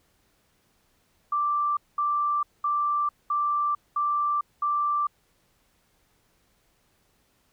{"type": "tone bursts", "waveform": "sine", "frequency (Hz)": 1174.7, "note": "D6", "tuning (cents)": 0, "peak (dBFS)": -22, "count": 6, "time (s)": [1.32, 5.07], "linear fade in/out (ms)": 5, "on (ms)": 450, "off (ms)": 210, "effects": ["pink hiss -67 dBFS RMS until 7.52 s"]}